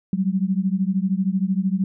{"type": "beating tone pair", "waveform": "sine", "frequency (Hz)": [185, 198], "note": ["F#3", "G3"], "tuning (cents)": [0, 18], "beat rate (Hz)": 13, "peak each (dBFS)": [-21, -22], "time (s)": [0.13, 1.84], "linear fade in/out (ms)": 2, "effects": []}